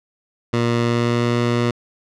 15% pulse tone with pitch glide, 118.3 to 119.67 Hz, A#2 to A#2, +26 to +46 cents, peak -10 dBFS, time 0.53-1.71 s, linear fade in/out 5 ms, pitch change +20 cents, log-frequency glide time 0.83-1.33 s, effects low-pass 5000 Hz 12 dB/octave

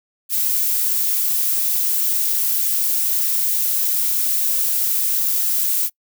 violet noise, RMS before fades -19 dBFS, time 0.29-5.9 s, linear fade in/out 50 ms, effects noise-tail reverb RT60 0.1 s tail -24 dB re dry

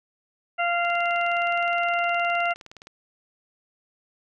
harmonic tone, 693 Hz, F5, 14 cents flat, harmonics 1 / 2 / 3 / 4, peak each -24 / -27 / -29 / -30 dBFS, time 0.58-2.54 s, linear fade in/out 20 ms
click train, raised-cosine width 0.2 ms, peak -26 dBFS, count 40, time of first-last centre 0.85-2.871 s, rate 19.3 Hz
effects none

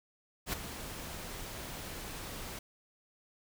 pink noise with ADSR envelope, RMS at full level -32 dBFS, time 0.46-2.59 s, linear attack 71 ms, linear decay 10 ms, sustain -11 dB, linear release 4 ms, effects none

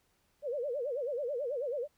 sine tone with vibrato, 529 Hz, C5, 19 cents sharp, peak -32 dBFS, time 0.42-1.88 s, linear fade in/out 50 ms, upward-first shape sine, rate 9.2 Hz, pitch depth 220 cents each way, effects pink hiss -73 dBFS RMS until 1.97 s

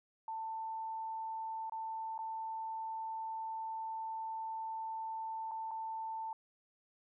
sine tone with dropouts, 890 Hz, A5, 20 cents sharp, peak -38 dBFS, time 0.28-6.33 s, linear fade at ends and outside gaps 2 ms, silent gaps 1.697-1.721 / 2.179-2.189 / 5.512-5.516 / 5.71-5.714 s, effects none

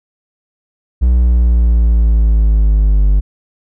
triangle linear sweep, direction down, 61.74 to 49.05 Hz, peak -5 dBFS, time 1.01-3.21 s, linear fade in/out 20 ms, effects none

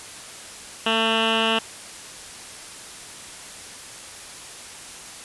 10% pulse tone with low-pass filter, 224.1 Hz, A3, 32 cents sharp, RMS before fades -21 dBFS, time 0.86-1.59 s, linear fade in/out 5 ms, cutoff 2800 Hz, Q 7.3, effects white hiss -39 dBFS RMS until 5.24 s + resampled to 24000 Hz

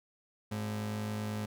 45% pulse ring-modulated tone, 158.6 Hz, D#3, 33 cents sharp, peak -31 dBFS, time 0.51-1.46 s, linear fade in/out 10 ms, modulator 54 Hz, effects none

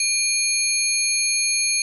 sine tone cluster, 2409 / 4332 / 6460 / 10640 Hz, D7 / C#8 / G#8 / E9, +43 / -41 / -49 / +15 cents, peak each -24 dBFS, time 0-1.82 s, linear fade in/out 2 ms, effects none

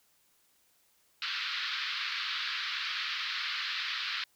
white band-pass noise, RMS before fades -35 dBFS, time 1.22-4.24 s, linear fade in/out 2 ms, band 1200 to 4500 Hz, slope 48 dB/octave, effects white hiss -69 dBFS RMS until 4.35 s

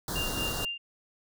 pink band-stop noise, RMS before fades -33 dBFS, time 0.08-0.65 s, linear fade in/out 2 ms, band 1700 to 3600 Hz, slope 48 dB/octave
sine tone with tremolo, 2794 Hz, F7, in tune, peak -30 dBFS, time 0.15-0.78 s, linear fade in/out 10 ms, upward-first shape sine, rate 4.3 Hz, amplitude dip 70%
effects none

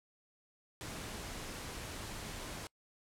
pink noise, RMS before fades -44 dBFS, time 0.81-2.67 s, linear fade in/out 0 ms, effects noise-tail reverb RT60 0.1 s tail -25 dB re dry + low-pass 11000 Hz 12 dB/octave

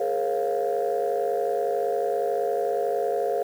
sine chord, Bb minor seventh, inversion third, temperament equal with one note detuned, 415.3 / 466.2 / 540.5 / 698.5 Hz, Ab4 / Bb4 / Db5 / F5, 0 / 0 / -44 / 0 cents, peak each -27 dBFS, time 0-3.43 s, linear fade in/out 5 ms, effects tanh soft clip ceiling -16 dBFS + 8-bit

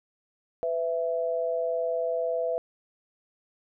sine tone pair together, 501 / 662.6 Hz, B4 / E5, +25 / +9 cents, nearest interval perfect fourth, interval 484 cents, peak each -28 / -28 dBFS, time 0.63-2.58 s, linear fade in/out 0 ms, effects none

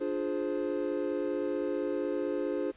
triangle chord, D half-diminished seventh, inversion none, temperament equal with one note detuned, 293.7 / 349.2 / 418.9 / 523.3 Hz, D4 / F4 / Ab4 / C5, 0 / 0 / +15 / 0 cents, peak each -33 dBFS, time 0-2.72 s, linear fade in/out 20 ms, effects pink hiss -60 dBFS RMS until 2.76 s + resampled to 8000 Hz

